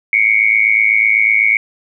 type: tone with amplitude modulation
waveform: sine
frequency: 2217 Hz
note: C#7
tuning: in tune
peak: -5 dBFS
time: 0.13-1.57 s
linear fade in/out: 2 ms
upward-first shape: sine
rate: 108 Hz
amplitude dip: 90%
effects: none

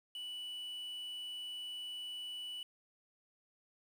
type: tone with quantisation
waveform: triangle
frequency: 2960 Hz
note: F#7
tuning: in tune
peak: -40 dBFS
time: 0.15-2.63 s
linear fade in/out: 2 ms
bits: 10
effects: none

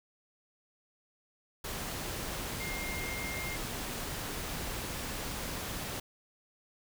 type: tone in noise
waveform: sine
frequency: 2120 Hz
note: C7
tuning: 22 cents sharp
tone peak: -39 dBFS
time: 2.6-3.56 s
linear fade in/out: 5 ms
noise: pink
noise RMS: -38 dBFS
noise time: 1.64-6 s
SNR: -4 dB
effects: none

